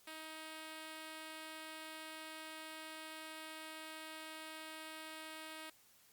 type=tone; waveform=5% pulse; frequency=315.4 Hz; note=D#4; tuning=24 cents sharp; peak=-36 dBFS; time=0.07-5.7 s; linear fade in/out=5 ms; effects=white hiss -67 dBFS RMS until 6.12 s + Opus 48 kbps